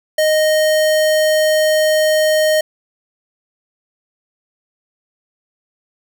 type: tone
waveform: square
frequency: 620 Hz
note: D#5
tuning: 6 cents flat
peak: -12 dBFS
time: 0.18-2.61 s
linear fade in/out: 5 ms
effects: none